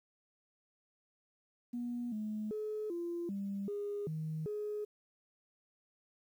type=tone with pitch steps; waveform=sine; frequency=241.4 / 213.7 / 427.6 / 343.6 / 198.6 / 409.2 / 157 / 419.6 Hz; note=B3 / G#3 / A4 / F4 / G3 / G#4 / D#3 / G#4; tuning=-39 / +50 / -49 / -28 / +23 / -26 / +16 / +18 cents; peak=-35 dBFS; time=1.73-4.85 s; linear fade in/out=10 ms; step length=390 ms; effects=tanh soft clip ceiling -31 dBFS + 11-bit